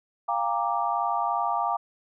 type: chord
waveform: sine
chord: G minor seventh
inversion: third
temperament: equal with one note detuned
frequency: 698.5 / 801.4 / 932.3 / 1174.7 Hz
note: F5 / G5 / Bb5 / D6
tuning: 0 / +38 / 0 / 0 cents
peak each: -29 dBFS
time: 0.28-1.77 s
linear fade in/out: 10 ms
effects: none